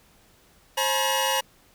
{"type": "tone cluster", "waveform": "sawtooth", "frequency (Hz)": [533, 857, 955, 2886], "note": ["C5", "A5", "A#5", "F#7"], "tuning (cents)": [32, -46, 42, -44], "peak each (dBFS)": -24, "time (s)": [0.77, 1.41], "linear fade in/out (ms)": 10, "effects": ["pink hiss -58 dBFS RMS until 1.74 s"]}